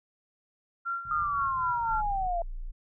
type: tone with tremolo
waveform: sine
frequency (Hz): 1376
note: F6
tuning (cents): -26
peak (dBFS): -28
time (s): 0.85-2.02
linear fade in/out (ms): 20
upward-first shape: sine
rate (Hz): 3.9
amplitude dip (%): 70
type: low-pass noise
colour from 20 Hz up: pink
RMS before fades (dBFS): -47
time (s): 1.05-2.27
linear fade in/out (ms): 2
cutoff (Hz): 170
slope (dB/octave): 48
type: linear sweep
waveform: sine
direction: down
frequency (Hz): 1244.5 to 670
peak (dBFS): -27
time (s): 1.11-2.42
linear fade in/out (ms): 2
type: tone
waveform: sine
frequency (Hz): 29.14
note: A#0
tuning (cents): 0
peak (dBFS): -33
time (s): 1.89-2.72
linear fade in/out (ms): 20
effects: none